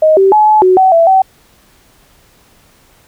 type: tone with pitch steps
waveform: sine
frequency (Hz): 625 / 386.7 / 852 / 857 / 370.2 / 756 / 666 / 763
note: D#5 / G4 / G#5 / A5 / F#4 / F#5 / E5 / G5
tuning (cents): +8 / -24 / +44 / -46 / +1 / +37 / +18 / -47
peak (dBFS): -4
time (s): 0.02-1.22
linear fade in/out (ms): 5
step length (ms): 150
effects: pink hiss -48 dBFS RMS until 3.07 s